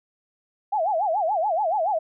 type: tone with vibrato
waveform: sine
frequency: 740 Hz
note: F#5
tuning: in tune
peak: -20 dBFS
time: 0.72-1.99 s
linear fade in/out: 10 ms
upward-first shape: sine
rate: 7 Hz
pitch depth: 270 cents each way
effects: none